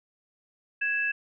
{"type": "tone pair together", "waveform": "sine", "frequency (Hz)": [1661.2, 2637], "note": ["G#6", "E7"], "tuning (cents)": [0, 0], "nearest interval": "minor sixth", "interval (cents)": 800, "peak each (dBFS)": [-27, -28], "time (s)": [0.81, 1.12], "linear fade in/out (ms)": 10, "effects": []}